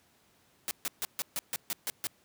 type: noise bursts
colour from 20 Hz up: white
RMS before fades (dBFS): -33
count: 9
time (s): 0.68-2.07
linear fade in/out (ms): 0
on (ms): 30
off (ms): 140
effects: pink hiss -66 dBFS RMS until 2.24 s + high-pass 100 Hz 12 dB/octave